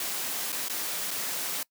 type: noise with dropouts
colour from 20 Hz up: white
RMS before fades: -32 dBFS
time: 0-1.63 s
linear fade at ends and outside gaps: 2 ms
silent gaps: 0.521-0.526 / 0.684-0.697 / 1.108-1.112 s
effects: noise-tail reverb RT60 0.1 s tail -23 dB re dry + high-pass 200 Hz 12 dB/octave